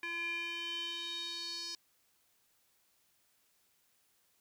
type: tone with band-pass filter sweep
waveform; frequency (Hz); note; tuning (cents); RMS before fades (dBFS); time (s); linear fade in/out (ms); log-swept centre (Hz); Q
square; 340.6; F4; -43; -40; 0.03-1.75; 2; 2100 to 5000; 6.1
effects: white hiss -73 dBFS RMS until 4.4 s